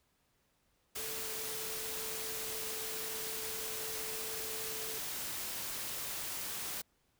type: tone in noise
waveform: sine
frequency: 440.9 Hz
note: A4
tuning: 4 cents sharp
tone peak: -47 dBFS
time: 0.97-4.99 s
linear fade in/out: 10 ms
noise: white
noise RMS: -40 dBFS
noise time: 0.95-6.82 s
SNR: -10 dB
effects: pink hiss -75 dBFS RMS until 7.19 s